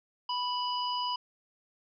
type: harmonic tone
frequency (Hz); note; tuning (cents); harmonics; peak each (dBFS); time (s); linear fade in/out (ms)
988; B5; 0; 1 / 3 / 5; -31 / -36 / -38; 0.29-1.16; 5
effects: none